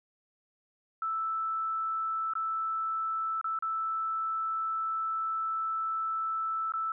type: tone with dropouts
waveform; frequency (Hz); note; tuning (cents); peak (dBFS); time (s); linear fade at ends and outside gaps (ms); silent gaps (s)
sine; 1318.5; E6; 0; -29; 1.02-6.92; 2; 2.336-2.353 / 3.413-3.443 / 3.589-3.624 / 6.721-6.737
effects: none